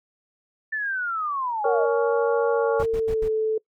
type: linear sweep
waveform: sine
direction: down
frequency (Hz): 1780 to 587.3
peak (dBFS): -24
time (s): 0.72-1.86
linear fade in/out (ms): 10
type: harmonic tone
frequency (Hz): 280.1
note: C#4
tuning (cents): +18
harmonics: 2 / 3 / 4 / 5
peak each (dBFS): -25 / -29 / -31 / -33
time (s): 1.64-2.83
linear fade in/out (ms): 5
type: tone with pitch glide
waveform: sine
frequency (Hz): 466.2 to 437.5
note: A#4 to A4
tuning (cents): 0 to -10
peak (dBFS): -20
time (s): 1.65-3.58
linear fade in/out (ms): 5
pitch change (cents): -110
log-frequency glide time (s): 2.51-3.29
type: noise bursts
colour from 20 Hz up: brown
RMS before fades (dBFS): -32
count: 4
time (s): 2.79-3.286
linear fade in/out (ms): 10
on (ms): 70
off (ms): 72
effects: noise-tail reverb RT60 0.1 s tail -24 dB re dry